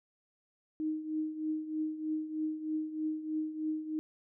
sine tone with tremolo, 311.1 Hz, D#4, in tune, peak -29 dBFS, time 0.8-3.99 s, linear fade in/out 0 ms, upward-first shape triangle, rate 3.2 Hz, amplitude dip 75%, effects none

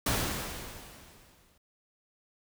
pink noise with exponential decay, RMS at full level -27 dBFS, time 0.06-1.58 s, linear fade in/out 5 ms, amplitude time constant 330 ms, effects none

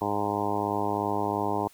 harmonic tone, 103 Hz, G#2, 14 cents flat, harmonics 1 / 2 / 3 / 4 / 5 / 6 / 7 / 8 / 9 / 10, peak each -37 / -36 / -33 / -33 / -38 / -37 / -34 / -33 / -32 / -37 dBFS, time 0.01-1.68 s, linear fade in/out 5 ms, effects white hiss -57 dBFS RMS until 1.73 s

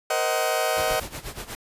sawtooth chord, C half-diminished seventh, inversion third, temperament just, 470.9 / 523.3 / 627.9 / 753.5 Hz, Bb4 / C5 / Eb5 / Gb5, +18 / 0 / +16 / +31 cents, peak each -26 / -26 / -21 / -23 dBFS, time 0.1-1 s, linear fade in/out 5 ms
violet noise, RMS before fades -37 dBFS, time 0.27-1.06 s, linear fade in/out 50 ms
pink noise with tremolo, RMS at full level -33 dBFS, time 0.77-1.55 s, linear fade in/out 0 ms, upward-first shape sine, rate 8.3 Hz, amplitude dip 80%
effects resampled to 32000 Hz

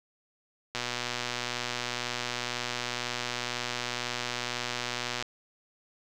click train, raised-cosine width 0.2 ms, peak -14 dBFS, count 547, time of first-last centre 0.75-5.225 s, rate 122 Hz, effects none

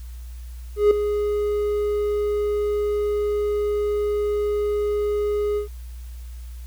triangle tone with ADSR envelope, 415.3 Hz, G#4, in tune, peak -8 dBFS, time 0.76-5.68 s, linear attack 150 ms, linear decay 3 ms, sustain -10 dB, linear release 110 ms, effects added 60 Hz sine -33 dBFS peak until 6.66 s + white hiss -53 dBFS RMS until 6.66 s

